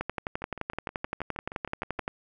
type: two click trains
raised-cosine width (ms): 0.5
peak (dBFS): -24 / -15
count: 11 / 25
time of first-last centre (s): 0.42-1.99 / 0.01-2.079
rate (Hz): 6.37 / 11.6
effects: none